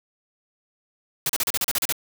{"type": "noise bursts", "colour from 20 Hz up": "white", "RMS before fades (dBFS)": -23, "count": 10, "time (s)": [1.26, 1.924], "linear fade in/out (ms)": 2, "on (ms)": 34, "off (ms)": 36, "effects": []}